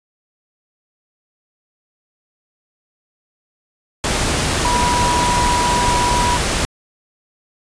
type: tone in noise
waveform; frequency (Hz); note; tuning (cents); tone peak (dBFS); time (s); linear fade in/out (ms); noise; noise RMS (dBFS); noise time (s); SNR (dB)
sine; 974; B5; -24; -16; 4.65-6.37; 0; pink; -18; 4.04-6.65; -1
effects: resampled to 22050 Hz

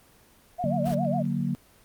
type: tone with vibrato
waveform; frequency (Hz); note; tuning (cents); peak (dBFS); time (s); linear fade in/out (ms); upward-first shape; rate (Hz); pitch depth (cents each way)
sine; 650; E5; -24; -27; 0.58-1.23; 20; sine; 7.3; 200
type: click train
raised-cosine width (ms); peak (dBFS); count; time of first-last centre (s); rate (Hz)
0.3; -37; 4; 0.64-1.253; 4.89
type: chord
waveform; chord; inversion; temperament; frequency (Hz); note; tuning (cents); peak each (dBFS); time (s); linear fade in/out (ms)
sine; D augmented; none; equal; 146.83 / 185 / 233.1; D3 / F#3 / A#3; 0 / 0 / 0; -29; 0.64-1.55; 0
type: noise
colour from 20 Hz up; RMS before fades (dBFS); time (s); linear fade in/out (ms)
pink; -40; 0.85-0.95; 10
effects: pink hiss -57 dBFS RMS until 1.84 s + Opus 24 kbps

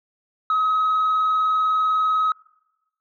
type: tone with vibrato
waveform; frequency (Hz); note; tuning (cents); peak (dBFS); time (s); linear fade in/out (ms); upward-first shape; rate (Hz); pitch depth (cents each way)
sine; 1272; D#6; +38; -15; 0.5-2.32; 2; triangle; 20; 25
effects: noise-tail reverb RT60 1.0 s tail -26 dB re dry + tanh soft clip ceiling -15 dBFS

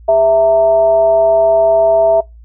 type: tone with frequency modulation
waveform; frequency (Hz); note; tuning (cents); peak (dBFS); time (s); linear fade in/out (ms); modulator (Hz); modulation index
sine; 659; E5; -1; -6; 0.08-2.21; 10; 254; 0.38
effects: noise-tail reverb RT60 0.2 s tail -24 dB re dry + added 57 Hz sine -35 dBFS peak until 2.44 s

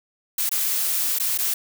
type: noise with dropouts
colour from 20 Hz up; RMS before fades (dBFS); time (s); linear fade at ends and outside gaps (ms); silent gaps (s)
blue; -23; 0.38-1.54; 5; 0.493-0.514 / 1.187-1.198 / 1.377-1.386
effects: none

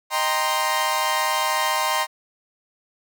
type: chord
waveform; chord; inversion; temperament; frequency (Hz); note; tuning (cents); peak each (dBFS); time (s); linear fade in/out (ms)
sawtooth; C minor seventh; first; equal; 622.3 / 784 / 932.3 / 1046.5; Eb5 / G5 / Bb5 / C6; 0 / 0 / 0 / 0; -25 / -24 / -21 / -20; 0.1-2.07; 50
effects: none

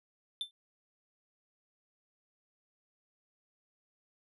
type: tone with exponential decay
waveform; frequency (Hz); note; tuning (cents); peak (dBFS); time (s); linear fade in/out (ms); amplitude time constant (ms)
triangle; 3548; A7; +14; -28; 0.41-0.51; 1; 21
effects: resampled to 32000 Hz

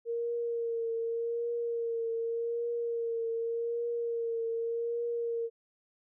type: tone with vibrato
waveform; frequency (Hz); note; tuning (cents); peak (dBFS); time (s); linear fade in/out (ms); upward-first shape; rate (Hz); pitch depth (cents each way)
sine; 464.5; A#4; -6; -30; 0.05-5.5; 50; triangle; 0.85; 31
effects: none

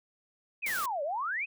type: exponential two-way sweep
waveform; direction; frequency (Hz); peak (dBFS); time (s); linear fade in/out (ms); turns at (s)
sine; down then up; 2637 to 550 to 2637; -30; 0.62-1.46; 20; 1.03
type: noise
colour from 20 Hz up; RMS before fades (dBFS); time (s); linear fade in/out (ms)
white; -38; 0.66-0.86; 5
effects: none

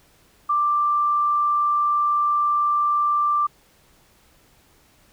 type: tone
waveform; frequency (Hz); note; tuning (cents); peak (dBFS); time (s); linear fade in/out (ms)
sine; 1179; D6; +6; -17; 0.49-3.47; 10
effects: pink hiss -57 dBFS RMS until 5.12 s

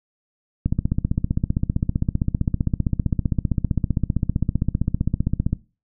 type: click train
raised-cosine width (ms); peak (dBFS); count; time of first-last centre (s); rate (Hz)
5; -7; 76; 0.66-5.53; 15.4
effects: noise-tail reverb RT60 0.3 s tail -19 dB re dry

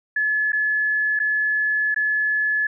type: tone with dropouts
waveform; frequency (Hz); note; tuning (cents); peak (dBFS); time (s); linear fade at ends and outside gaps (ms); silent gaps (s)
sine; 1714; A6; -46; -18; 0.16-2.67; 5; 0.521-0.53 / 1.192-1.199 / 1.945-1.961
effects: none

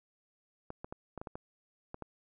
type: clicks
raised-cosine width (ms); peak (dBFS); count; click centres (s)
1; -27; 9; 0.704 / 0.845 / 0.925 / 1.177 / 1.215 / 1.272 / 1.355 / 1.944 / 2.023
effects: none

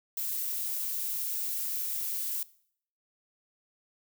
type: noise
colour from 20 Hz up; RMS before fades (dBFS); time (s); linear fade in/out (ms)
violet; -33; 0.17-2.43; 2
effects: noise-tail reverb RT60 0.6 s tail -20 dB re dry

